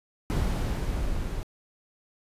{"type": "noise with level ramp", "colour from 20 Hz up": "brown", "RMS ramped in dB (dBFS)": [-24, -32], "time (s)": [0.3, 1.43], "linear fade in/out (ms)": 0, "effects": ["resampled to 32000 Hz"]}